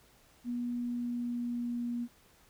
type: tone with pitch glide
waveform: sine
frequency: 241.9 to 239.1 Hz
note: B3 to A#3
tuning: -36 to +44 cents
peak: -32 dBFS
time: 0.44-2.08 s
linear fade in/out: 50 ms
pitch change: -20 cents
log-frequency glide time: 0.71-1.94 s
effects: pink hiss -63 dBFS RMS until 2.49 s